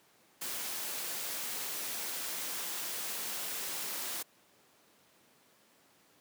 white noise, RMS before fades -38 dBFS, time 0.41-4.23 s, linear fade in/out 10 ms, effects pink hiss -65 dBFS RMS until 6.2 s + high-pass 200 Hz 12 dB/octave

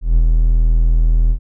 triangle tone with ADSR envelope, 40.69 Hz, E1, 22 cents flat, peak -5 dBFS, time 0.01-1.39 s, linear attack 150 ms, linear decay 61 ms, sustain -2 dB, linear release 83 ms, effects none

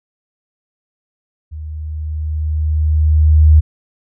sine tone with level ramp, 77.1 Hz, D#2, 15 cents flat, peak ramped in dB -25 to -3 dBFS, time 1.51-3.61 s, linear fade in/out 20 ms, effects none

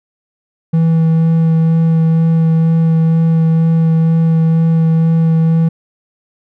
triangle tone with vibrato, 162.9 Hz, E3, 20 cents flat, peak -6 dBFS, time 0.73-5.69 s, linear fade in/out 10 ms, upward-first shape sine, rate 2.1 Hz, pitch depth 10 cents each way, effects none

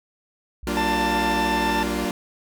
sine tone with pitch glide, 61.74 to 60.16 Hz, B1 to B1, 0 to -45 cents, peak -33 dBFS, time 0.63-2.05 s, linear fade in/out 0 ms, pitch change -45 cents, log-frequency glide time 0.88-1.74 s
sawtooth chord, G minor seventh, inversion none, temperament equal with one note detuned, 191.41 / 233.1 / 293.7 / 349.2 Hz, G3 / Bb3 / D4 / F4, -41 / 0 / 0 / 0 cents, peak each -25 dBFS, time 0.67-2.11 s, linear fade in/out 2 ms
harmonic tone, 889 Hz, A5, 18 cents sharp, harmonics 1 / 2 / 3 / 4 / 6, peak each -23 / -29 / -33 / -35 / -39 dBFS, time 0.77-1.83 s, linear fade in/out 0 ms
effects none

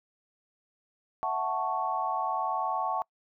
sine chord, F# minor seventh, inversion third, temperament equal, 659.3 / 740 / 880 / 1108.7 Hz, E5 / F#5 / A5 / C#6, 0 / 0 / 0 / 0 cents, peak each -37 / -32 / -32 / -32 dBFS, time 1.23-3.02 s, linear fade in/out 0 ms, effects noise-tail reverb RT60 0.1 s tail -26 dB re dry

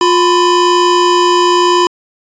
square tone pair together, 354.6 / 1003 Hz, F4 / B5, +26 / +26 cents, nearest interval octave + tritone, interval 1800 cents, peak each -11 dBFS, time 0.01-1.87 s, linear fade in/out 2 ms, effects resampled to 16000 Hz

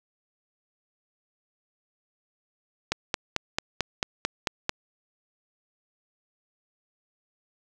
click train, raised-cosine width 0.2 ms, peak -7 dBFS, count 9, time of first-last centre 2.92-4.694 s, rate 4.51 Hz, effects none

